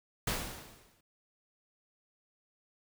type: noise with exponential decay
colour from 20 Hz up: pink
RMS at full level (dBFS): -31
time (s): 0.27-1.01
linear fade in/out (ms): 5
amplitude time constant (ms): 160
effects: none